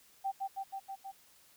sine tone with echo, 780 Hz, G5, 9 cents flat, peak -31 dBFS, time 0.24-0.32 s, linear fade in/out 20 ms, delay 160 ms, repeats 5, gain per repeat -2 dB, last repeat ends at 1.12 s, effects white hiss -63 dBFS RMS until 1.56 s

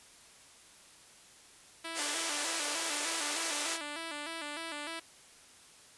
5% pulse tone with vibrato, 311.1 Hz, D#4, in tune, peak -27 dBFS, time 1.84-5 s, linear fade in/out 10 ms, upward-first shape square, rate 3.3 Hz, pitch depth 100 cents each way
white band-pass noise, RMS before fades -36 dBFS, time 1.94-3.79 s, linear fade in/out 50 ms, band 390 to 10000 Hz, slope 24 dB/octave
effects white hiss -57 dBFS RMS until 5.97 s + resampled to 24000 Hz

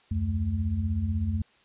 sine tone cluster, 73.2 / 89.3 / 217.2 Hz, D2 / F2 / A3, -5 / +39 / -22 cents, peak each -33 / -26 / -32 dBFS, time 0.11-1.42 s, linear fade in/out 5 ms, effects white hiss -61 dBFS RMS until 1.64 s + resampled to 8000 Hz

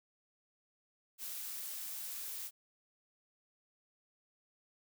blue noise, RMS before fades -43 dBFS, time 1.18-2.51 s, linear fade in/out 50 ms, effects none

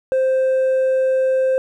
triangle tone with hard clipping, 523.3 Hz, C5, in tune, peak -13 dBFS, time 0.12-1.58 s, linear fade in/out 0 ms, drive 1 dB, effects none

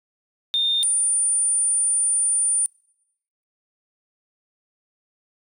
sine tone pair in turn, 3632 / 9269 Hz, A#7 / D9, -46 / -24 cents, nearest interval octave + major third, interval 1622 cents, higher second, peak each -17 dBFS, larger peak neither, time 0.54-0.83 / 0.83-2.66 s, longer second, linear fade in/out 0 ms, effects noise-tail reverb RT60 0.8 s tail -24 dB re dry + tanh soft clip ceiling -13 dBFS

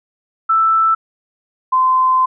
sine tone pair in turn, 1323 / 1032 Hz, E6 / C6, +6 / -24 cents, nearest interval major third, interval 430 cents, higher first, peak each -10 dBFS, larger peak neither, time 0.49-0.95 / 1.72-2.26 s, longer second, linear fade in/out 10 ms, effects none

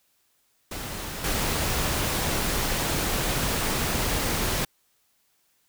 pink noise with level steps, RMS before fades -34 / -26 dBFS, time 0.71-4.65 s, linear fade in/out 5 ms, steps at 1.24 s, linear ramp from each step 2 ms, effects white hiss -68 dBFS RMS until 5.68 s

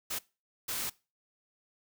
white noise bursts at uneven times, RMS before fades -35 dBFS, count 2, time 0.1-0.19 / 0.68-0.9 s, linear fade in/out 10 ms, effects noise-tail reverb RT60 0.3 s tail -22 dB re dry

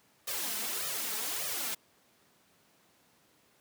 white noise with flanger, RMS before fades -35 dBFS, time 0.27-1.75 s, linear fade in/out 10 ms, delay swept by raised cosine 1.6 to 4.7 ms, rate 1.7 Hz, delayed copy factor +0.95, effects pink hiss -66 dBFS RMS until 3.6 s + high-pass 150 Hz 12 dB/octave

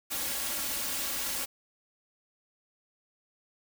white noise with comb filter, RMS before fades -33 dBFS, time 0.1-1.46 s, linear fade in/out 20 ms, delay 3.6 ms, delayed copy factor +0.6, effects none

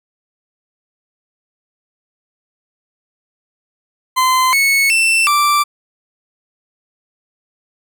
40% pulse tone with pitch steps, 1030 / 2205 / 2678 / 1172 Hz, C6 / C#7 / E7 / D6, -28 / -10 / +27 / -4 cents, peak -10 dBFS, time 4.16-5.64 s, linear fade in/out 20 ms, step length 370 ms, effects none

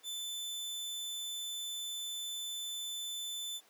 sawtooth tone, 3520 Hz, A7, in tune, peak -35 dBFS, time 0.03-3.61 s, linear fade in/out 50 ms, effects pink hiss -64 dBFS RMS until 3.69 s + high-pass 400 Hz 12 dB/octave

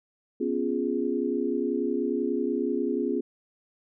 sine chord, C# dominant seventh, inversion third, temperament equal, 246.9 / 277.2 / 349.2 / 415.3 Hz, B3 / C#4 / E#4 / G#4, 0 / 0 / 0 / 0 cents, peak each -30 dBFS, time 0.4-3.21 s, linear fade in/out 10 ms, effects none

